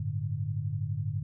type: chord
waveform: sine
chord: G suspended second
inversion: none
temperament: equal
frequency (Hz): 98 / 110 / 146.83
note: G2 / A2 / D3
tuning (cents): 0 / 0 / 0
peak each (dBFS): -34 / -33 / -34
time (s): 0-1.23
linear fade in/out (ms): 5
effects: none